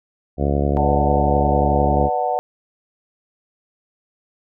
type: harmonic tone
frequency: 71.2 Hz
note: C#2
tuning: 47 cents sharp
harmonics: 1 / 2 / 3 / 4 / 5 / 6 / 7 / 8 / 9 / 10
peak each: -20 / -23 / -25 / -26 / -27 / -28 / -28 / -29 / -30 / -30 dBFS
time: 0.37-2.1 s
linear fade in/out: 50 ms
type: chord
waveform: sine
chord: B minor seventh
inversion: none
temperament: just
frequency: 493.9 / 592.7 / 740.8 / 889 Hz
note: B4 / D5 / F#5 / A5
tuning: 0 / +16 / +2 / +18 cents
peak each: -25 / -25 / -20 / -26 dBFS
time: 0.77-2.39 s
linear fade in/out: 0 ms
effects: none